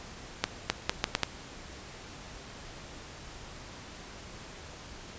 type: accelerating click train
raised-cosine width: 0.2 ms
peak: -7 dBFS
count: 6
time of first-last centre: 0.44-1.233 s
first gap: 260 ms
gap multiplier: 0.75
effects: pink hiss -46 dBFS RMS until 5.18 s + resampled to 16000 Hz